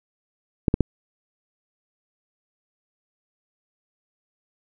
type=clicks; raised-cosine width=3 ms; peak=-4 dBFS; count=3; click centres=0.682 / 0.741 / 0.807 s; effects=none